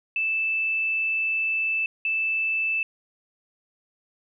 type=tone pair in turn; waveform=sine; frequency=2637 / 2637 Hz; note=E7 / E7; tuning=0 / 0 cents; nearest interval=unison; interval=0 cents; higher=neither; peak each=-22 dBFS; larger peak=neither; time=0.16-1.86 / 2.05-2.83 s; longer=first; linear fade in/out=2 ms; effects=none